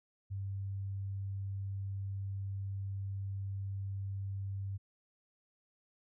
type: tone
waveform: sine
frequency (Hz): 98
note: G2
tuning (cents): 0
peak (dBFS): -36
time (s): 0.3-4.78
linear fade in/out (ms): 20
effects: none